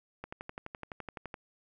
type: click train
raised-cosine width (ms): 0.5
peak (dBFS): -25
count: 14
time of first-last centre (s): 0.24-1.342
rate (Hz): 11.8
effects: none